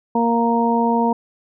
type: harmonic tone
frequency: 233.1 Hz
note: A#3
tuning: in tune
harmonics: 1 / 2 / 3 / 4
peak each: -18 / -22 / -24 / -19 dBFS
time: 0.15-1.13 s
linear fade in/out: 5 ms
effects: none